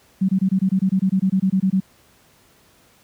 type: tone bursts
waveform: sine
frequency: 190 Hz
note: F#3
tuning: 46 cents sharp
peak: -14 dBFS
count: 16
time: 0.21-1.803 s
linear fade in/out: 10 ms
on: 78 ms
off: 23 ms
effects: pink hiss -55 dBFS RMS until 3.03 s + high-pass 60 Hz 12 dB/octave